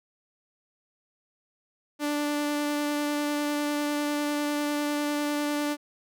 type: tone with vibrato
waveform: sawtooth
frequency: 293.7 Hz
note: D4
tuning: in tune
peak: -22 dBFS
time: 1.99-5.77 s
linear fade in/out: 50 ms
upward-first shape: triangle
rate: 10 Hz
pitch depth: 10 cents each way
effects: none